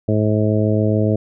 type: harmonic tone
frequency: 106.9 Hz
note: A2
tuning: 49 cents flat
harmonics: 1 / 2 / 3 / 4 / 5 / 6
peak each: -17 / -20 / -22 / -23 / -24 / -25 dBFS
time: 0.08-1.16 s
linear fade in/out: 5 ms
effects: none